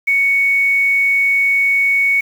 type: tone with quantisation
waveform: sine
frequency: 2225 Hz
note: C#7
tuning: 6 cents sharp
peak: -11 dBFS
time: 0.07-2.21 s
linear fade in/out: 10 ms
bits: 6
effects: none